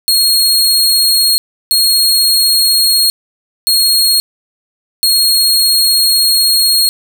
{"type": "tone bursts at uneven times", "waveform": "sawtooth", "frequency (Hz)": 4279, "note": "C8", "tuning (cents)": 38, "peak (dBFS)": -5, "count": 4, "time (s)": [[0.08, 1.38], [1.71, 3.1], [3.67, 4.2], [5.03, 6.89]], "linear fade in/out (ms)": 0, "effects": []}